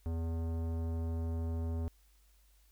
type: tone with tanh clipping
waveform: sine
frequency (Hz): 82.41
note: E2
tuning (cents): 0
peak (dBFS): -35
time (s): 0.06-1.88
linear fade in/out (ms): 0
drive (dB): 17
effects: added 50 Hz sine -63 dBFS peak until 2.71 s + white hiss -71 dBFS RMS until 2.71 s